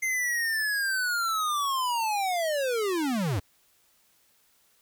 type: linear sweep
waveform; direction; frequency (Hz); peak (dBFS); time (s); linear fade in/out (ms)
square; down; 2093 to 82.8; -26; 0.02-3.4; 10
effects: white hiss -65 dBFS RMS until 4.81 s